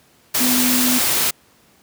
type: tone in noise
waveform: sine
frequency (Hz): 249.8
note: B3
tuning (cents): +20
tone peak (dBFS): -18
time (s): 0.4-0.99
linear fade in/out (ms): 10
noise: white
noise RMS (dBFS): -18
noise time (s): 0.34-1.31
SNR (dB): -3
effects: pink hiss -54 dBFS RMS until 1.82 s + high-pass 100 Hz 12 dB/octave